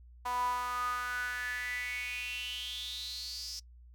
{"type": "tone with high-pass filter sweep", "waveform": "sawtooth", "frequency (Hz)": 246.9, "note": "B3", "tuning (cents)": 0, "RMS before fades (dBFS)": -37, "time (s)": [0.25, 3.6], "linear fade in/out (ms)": 10, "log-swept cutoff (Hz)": [890, 5300], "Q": 9.2, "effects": ["noise-tail reverb RT60 0.1 s tail -23 dB re dry", "added 60 Hz sine -52 dBFS peak until 3.94 s"]}